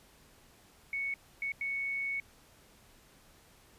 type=tone bursts at uneven times; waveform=sine; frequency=2217 Hz; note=C#7; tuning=in tune; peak=-32 dBFS; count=3; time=0.93-1.14 / 1.42-1.52 / 1.61-2.2 s; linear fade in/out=2 ms; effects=pink hiss -61 dBFS RMS until 3.78 s + resampled to 32000 Hz